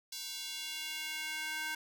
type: tone with high-pass filter sweep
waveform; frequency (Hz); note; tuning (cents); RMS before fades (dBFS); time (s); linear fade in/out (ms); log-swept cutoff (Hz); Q
square; 310.7; D#4; -2; -40; 0.12-1.75; 5; 4400 to 1500; 1.7
effects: none